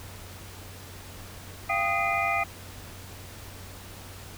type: tone cluster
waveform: sine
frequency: 686 / 784 / 1242 / 2050 / 2423 Hz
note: F5 / G5 / D#6 / C7 / D#7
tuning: -31 / 0 / -3 / -36 / -47 cents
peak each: -30 dBFS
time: 1.69-2.44 s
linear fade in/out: 10 ms
effects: added 93 Hz sine -45 dBFS peak until 4.37 s + pink hiss -45 dBFS RMS until 4.37 s